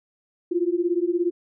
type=beating tone pair; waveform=sine; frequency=340 / 357 Hz; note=F4 / F4; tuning=-46 / +38 cents; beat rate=17 Hz; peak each=-23 dBFS; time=0.51-1.31 s; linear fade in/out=10 ms; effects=none